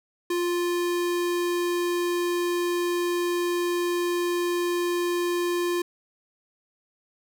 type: tone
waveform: square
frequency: 350 Hz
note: F4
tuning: 4 cents sharp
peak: -24 dBFS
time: 0.3-5.82 s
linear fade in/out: 5 ms
effects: none